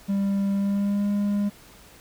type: tone with pitch glide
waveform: triangle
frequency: 198 to 203.7 Hz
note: G3 to G#3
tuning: +18 to -33 cents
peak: -19 dBFS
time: 0.08-1.5 s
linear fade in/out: 20 ms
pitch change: +49 cents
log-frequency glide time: 0.53-1.08 s
effects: pink hiss -50 dBFS RMS until 2 s